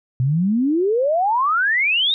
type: exponential sweep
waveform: sine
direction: up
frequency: 121.9 to 3816 Hz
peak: -15 dBFS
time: 0.2-2.14 s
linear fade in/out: 0 ms
effects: none